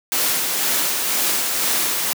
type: noise with tremolo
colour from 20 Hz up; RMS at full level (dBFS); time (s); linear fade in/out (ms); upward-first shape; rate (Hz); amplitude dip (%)
white; -19; 0.12-2.13; 0; sine; 2; 30
effects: high-pass 200 Hz 12 dB/octave